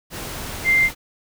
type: tone in noise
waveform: sine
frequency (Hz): 2093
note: C7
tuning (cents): 0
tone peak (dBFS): -13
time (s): 0.64-0.9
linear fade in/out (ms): 50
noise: pink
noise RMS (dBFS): -31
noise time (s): 0.1-0.95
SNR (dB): +15
effects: none